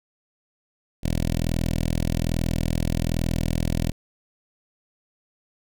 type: tone with notch filter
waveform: 10% pulse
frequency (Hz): 41.2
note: E1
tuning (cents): 0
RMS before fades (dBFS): -24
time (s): 1.03-3.92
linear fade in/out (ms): 10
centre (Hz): 1200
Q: 0.65
effects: none